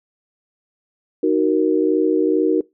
sine chord, D# minor, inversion none, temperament just, 311.1 / 373.4 / 466.7 Hz, D#4 / F#4 / A#4, 0 / +16 / +2 cents, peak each -18 / -18 / -19 dBFS, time 1.23-2.61 s, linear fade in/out 5 ms, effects noise-tail reverb RT60 0.2 s tail -22 dB re dry

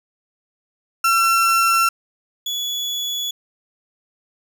35% pulse tone pair in turn, 1352 / 3407 Hz, E6 / G#7, +43 / +44 cents, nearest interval octave + major third, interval 1601 cents, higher second, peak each -12 / -20 dBFS, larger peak first, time 1.04-1.89 / 2.46-3.31 s, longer neither, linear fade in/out 5 ms, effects none

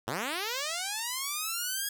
5% pulse linear sweep, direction up, 98 to 1663 Hz, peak -20 dBFS, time 0.07-1.89 s, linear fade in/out 5 ms, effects none

